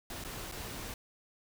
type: noise with dropouts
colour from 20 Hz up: pink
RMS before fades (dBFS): -42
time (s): 0.1-0.94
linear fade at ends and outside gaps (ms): 2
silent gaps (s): 0.24-0.247 / 0.515-0.521
effects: none